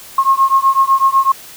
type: beating tone pair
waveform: sine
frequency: 1075 / 1083 Hz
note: C6 / C#6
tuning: +47 / -41 cents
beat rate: 8 Hz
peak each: -12 dBFS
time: 0.18-1.32 s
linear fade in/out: 5 ms
effects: white hiss -36 dBFS RMS until 1.56 s